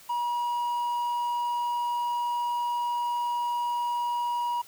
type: tone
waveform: triangle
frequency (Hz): 960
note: B5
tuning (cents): -49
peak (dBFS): -24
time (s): 0.09-4.62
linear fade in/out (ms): 10
effects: white hiss -52 dBFS RMS until 4.67 s